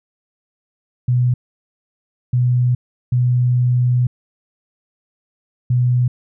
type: tone bursts at uneven times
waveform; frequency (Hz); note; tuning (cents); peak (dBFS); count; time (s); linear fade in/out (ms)
sine; 123.9; B2; +6; -12; 4; 1.08-1.34 / 2.33-2.75 / 3.12-4.07 / 5.7-6.08; 5
effects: none